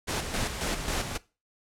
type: noise with tremolo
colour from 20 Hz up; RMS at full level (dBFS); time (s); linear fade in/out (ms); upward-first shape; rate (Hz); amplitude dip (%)
pink; -29; 0.07-1.18; 20; square; 3.7; 50
effects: noise-tail reverb RT60 0.3 s tail -20 dB re dry + low-pass 10000 Hz 12 dB/octave